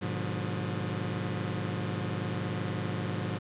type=chord; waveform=sawtooth; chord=G# diminished seventh; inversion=none; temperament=just; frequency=103.83 / 124.59 / 149.51 / 179.41 Hz; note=G#2 / B2 / D3 / F3; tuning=0 / +16 / +31 / +47 cents; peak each=-31 / -34 / -34 / -32 dBFS; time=0.01-3.39 s; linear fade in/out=20 ms; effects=resampled to 8000 Hz + 9-bit